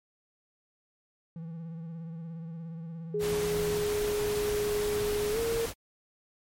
triangle tone with vibrato, 164.81 Hz, E3, in tune, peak -35 dBFS, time 1.36-3.84 s, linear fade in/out 2 ms, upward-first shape sine, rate 17 Hz, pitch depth 44 cents each way
sine tone with pitch glide, 416.8 to 459.8 Hz, G#4 to A#4, +6 to -24 cents, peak -27 dBFS, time 3.14-5.66 s, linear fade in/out 5 ms, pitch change +170 cents, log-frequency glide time 5.31-5.39 s
pink noise, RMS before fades -36 dBFS, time 3.19-5.74 s, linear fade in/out 50 ms
effects MP3 64 kbps

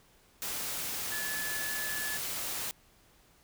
sine tone in noise, 1722 Hz, A6, 38 cents flat, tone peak -36 dBFS, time 1.12-2.17 s, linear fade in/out 0 ms, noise white, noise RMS -36 dBFS, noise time 0.42-2.71 s, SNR -3 dB, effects pink hiss -63 dBFS RMS until 3.43 s

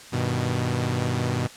sawtooth chord, G augmented, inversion none, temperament equal, 98 / 123.47 / 155.56 Hz, G2 / B2 / D#3, 0 / 0 / 0 cents, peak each -25 / -21 / -27 dBFS, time 0.12-1.48 s, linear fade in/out 20 ms, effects white hiss -44 dBFS RMS until 1.56 s + low-pass 8000 Hz 12 dB/octave

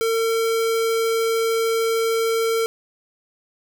square tone, 453.3 Hz, A#4, 48 cents flat, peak -19 dBFS, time 0.01-2.66 s, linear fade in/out 0 ms, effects none

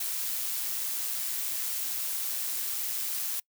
blue noise with amplitude modulation, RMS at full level -31 dBFS, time 0-3.4 s, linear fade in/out 5 ms, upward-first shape sine, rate 121 Hz, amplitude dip 25%, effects noise-tail reverb RT60 0.1 s tail -25 dB re dry

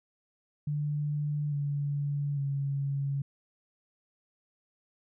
sine tone with pitch steps, 147.7 / 143.5 / 139.41 Hz, D3 / D3 / C#3, +10 / -40 / +10 cents, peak -28 dBFS, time 0.67-3.22 s, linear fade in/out 5 ms, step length 850 ms, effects none

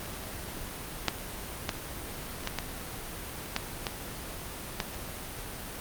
clicks, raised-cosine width 0.2 ms, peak -6 / -10 / -24 / -12 / -11 / -9 / -12 / -11 / -23 dBFS, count 9, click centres 1.083 / 1.692 / 2.436 / 2.474 / 2.587 / 3.564 / 3.868 / 4.802 / 4.945 s, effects pink hiss -39 dBFS RMS until 5.8 s + Opus 32 kbps

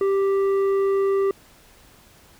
sine tone with tanh clipping, 392 Hz, G4, in tune, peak -19 dBFS, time 0.01-1.31 s, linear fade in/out 2 ms, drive 8 dB, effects pink hiss -52 dBFS RMS until 2.39 s

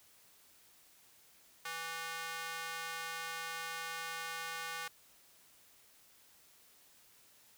square tone with high-pass filter, 164.81 Hz, E3, in tune, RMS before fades -42 dBFS, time 1.65-4.88 s, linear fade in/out 5 ms, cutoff 1300 Hz, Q 1.3, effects white hiss -64 dBFS RMS until 7.57 s

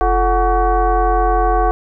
sine tone with frequency modulation, 346.1 Hz, F4, 16 cents flat, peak -11 dBFS, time 0.01-1.71 s, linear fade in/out 0 ms, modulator 391 Hz, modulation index 1.9, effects none

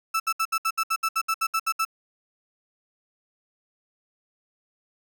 35% pulse tone bursts, 1318.5 Hz, E6, in tune, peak -20 dBFS, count 14, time 0.14-1.851 s, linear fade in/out 10 ms, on 60 ms, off 67 ms, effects none

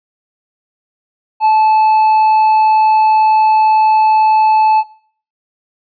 triangle tone, 869 Hz, A5, 22 cents flat, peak -5 dBFS, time 1.4-4.84 s, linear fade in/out 50 ms, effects noise-tail reverb RT60 0.5 s tail -17 dB re dry + resampled to 11025 Hz

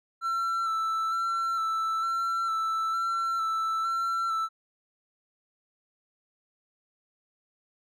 triangle tone with vibrato, 1337 Hz, E6, 24 cents sharp, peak -24 dBFS, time 0.21-4.49 s, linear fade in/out 50 ms, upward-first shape square, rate 1.1 Hz, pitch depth 18 cents each way, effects none

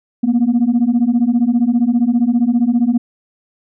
sine beating tone pair, 230.5 / 245.5 Hz, A#3 / B3, -19 / -10 cents, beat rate 15 Hz, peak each -13 / -12 dBFS, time 0.23-2.98 s, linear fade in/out 10 ms, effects tanh soft clip ceiling -7 dBFS

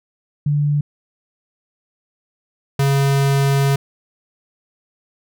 sine / square tone pair in turn, 146.4 / 138.5 Hz, D3 / C#3, -5 / -1 cents, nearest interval minor second, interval 96 cents, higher first, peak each -14 dBFS, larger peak neither, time 0.46-0.81 / 2.79-3.76 s, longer second, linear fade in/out 5 ms, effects none

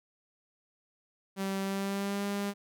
sawtooth tone with pitch glide, 194.1 to 201.3 Hz, G3 to G3, -17 to +46 cents, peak -27 dBFS, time 1.36-2.54 s, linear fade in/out 50 ms, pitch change +63 cents, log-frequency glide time 1.61-2.25 s, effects none

